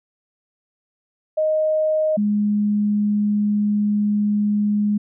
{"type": "tone pair in turn", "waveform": "sine", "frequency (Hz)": [622.3, 207.7], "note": ["D#5", "G#3"], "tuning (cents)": [0, 0], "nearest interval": "octave + perfect fifth", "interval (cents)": 1900, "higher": "first", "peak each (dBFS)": -16, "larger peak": "neither", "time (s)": [[1.37, 2.17], [2.17, 4.98]], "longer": "second", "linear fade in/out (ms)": 10, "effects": []}